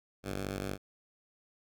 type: ring-modulated tone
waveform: 10% pulse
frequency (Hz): 97.1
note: G2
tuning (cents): -16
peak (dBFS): -24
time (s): 0.23-0.78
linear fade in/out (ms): 50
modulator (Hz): 26.3
effects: none